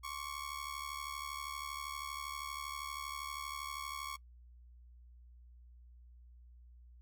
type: ring-modulated tone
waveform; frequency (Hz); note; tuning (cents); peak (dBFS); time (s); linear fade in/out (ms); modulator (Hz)
sawtooth; 1108.7; C#6; 0; -34; 0.03-4.17; 20; 36.3
effects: noise-tail reverb RT60 0.1 s tail -24 dB re dry + added 60 Hz sine -55 dBFS peak until 7.01 s